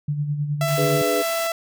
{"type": "tone with tremolo", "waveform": "sine", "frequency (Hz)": 146.83, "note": "D3", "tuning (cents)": 0, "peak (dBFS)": -19, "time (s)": [0.08, 1.02], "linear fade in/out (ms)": 5, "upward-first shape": "sine", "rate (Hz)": 9.6, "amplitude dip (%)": 55}
{"type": "tone", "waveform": "sawtooth", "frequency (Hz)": 666, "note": "E5", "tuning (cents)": 18, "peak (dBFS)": -18, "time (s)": [0.61, 1.52], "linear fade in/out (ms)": 2}
{"type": "high-pass noise", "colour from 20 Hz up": "white", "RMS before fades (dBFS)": -33, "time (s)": [0.68, 1.47], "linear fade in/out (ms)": 0, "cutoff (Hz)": 200, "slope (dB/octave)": 48}
{"type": "chord", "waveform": "sine", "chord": "G# diminished", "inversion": "second", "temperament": "just", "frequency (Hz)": [299, 415.3, 498.4], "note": ["D4", "G#4", "B4"], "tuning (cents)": [31, 0, 16], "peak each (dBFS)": [-27, -24, -24], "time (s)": [0.77, 1.23], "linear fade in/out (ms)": 20}
{"effects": []}